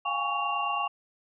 sine tone cluster, 706 / 807 / 836 / 1120 / 2778 Hz, F5 / G#5 / G#5 / C#6 / F7, +19 / -50 / +11 / +18 / -10 cents, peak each -36 / -34 / -36 / -29 / -34 dBFS, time 0.05-0.88 s, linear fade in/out 10 ms, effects none

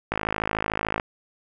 click train, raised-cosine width 0.5 ms, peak -9 dBFS, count 48, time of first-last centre 0.12-0.999 s, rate 53.5 Hz, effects none

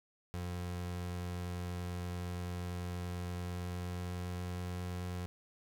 30% pulse tone with pitch glide, 88.8 to 89.57 Hz, F2 to F2, +29 to +44 cents, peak -35 dBFS, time 0.34-5.26 s, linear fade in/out 0 ms, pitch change +15 cents, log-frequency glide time 3.27-4.77 s, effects none

